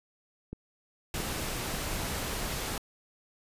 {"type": "clicks", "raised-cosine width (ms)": 3, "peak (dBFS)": -25, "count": 4, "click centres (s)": [0.53, 1.202, 1.558, 1.74]}
{"type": "noise", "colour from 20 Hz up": "pink", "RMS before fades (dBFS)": -34, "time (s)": [1.14, 2.78], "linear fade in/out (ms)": 2}
{"effects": ["resampled to 32000 Hz"]}